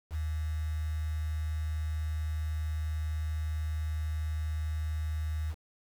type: tone with quantisation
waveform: sine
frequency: 77.78 Hz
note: D#2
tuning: in tune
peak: -30 dBFS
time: 0.1-5.55 s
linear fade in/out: 50 ms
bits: 8
effects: none